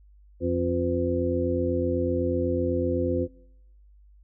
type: harmonic tone with a mistuned harmonic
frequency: 88 Hz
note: F2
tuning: 14 cents sharp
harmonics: 1 / 2 / 3 / 4 / 6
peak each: -29 / -36 / -28 / -28 / -28 dBFS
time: 0.4-3.28 s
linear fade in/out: 50 ms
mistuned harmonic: 6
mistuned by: -71 cents
effects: noise-tail reverb RT60 0.8 s tail -23 dB re dry + added 50 Hz sine -51 dBFS peak until 4.23 s